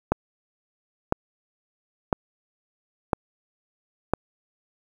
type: click train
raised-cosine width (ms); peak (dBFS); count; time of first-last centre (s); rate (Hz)
1; -5; 5; 0.12-4.136; 0.996
effects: 7-bit